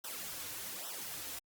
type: noise with flanger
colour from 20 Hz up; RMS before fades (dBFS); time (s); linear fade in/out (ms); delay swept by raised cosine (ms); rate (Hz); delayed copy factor
white; -43; 0.04-1.39; 5; 0.43 to 5.23; 1.2; -1
effects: Opus 48 kbps